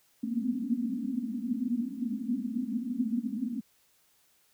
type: band-pass noise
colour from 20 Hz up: pink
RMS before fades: -32 dBFS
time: 0.23-3.61 s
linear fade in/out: 10 ms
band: 220 to 260 Hz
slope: 96 dB/octave
effects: white hiss -67 dBFS RMS until 4.53 s